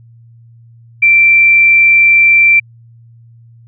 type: tone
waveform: sine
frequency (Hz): 2349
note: D7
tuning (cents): 0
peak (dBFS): -4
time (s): 1.02-2.6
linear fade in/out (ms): 10
effects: added 116 Hz sine -38 dBFS peak until 3.67 s